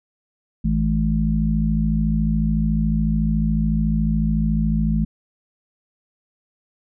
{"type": "harmonic tone", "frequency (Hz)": 53.9, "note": "A1", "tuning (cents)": -35, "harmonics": [1, 3, 4], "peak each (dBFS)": [-21, -21, -21], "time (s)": [0.64, 5.05], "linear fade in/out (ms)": 10, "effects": []}